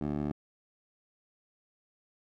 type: tone with band-pass filter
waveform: 15% pulse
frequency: 73.42 Hz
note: D2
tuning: in tune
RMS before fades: -33 dBFS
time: 0.01-0.32 s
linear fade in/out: 5 ms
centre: 310 Hz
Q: 0.98
effects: none